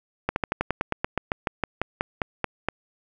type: slowing click train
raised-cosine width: 0.5 ms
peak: -8 dBFS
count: 18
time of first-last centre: 0.29-2.686 s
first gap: 71 ms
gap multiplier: 1.08
effects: none